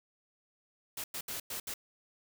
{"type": "noise bursts at uneven times", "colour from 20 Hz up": "white", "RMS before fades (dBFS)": -39, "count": 5, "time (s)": [[0.97, 1.04], [1.14, 1.21], [1.28, 1.4], [1.5, 1.6], [1.67, 1.74]], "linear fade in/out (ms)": 5, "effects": []}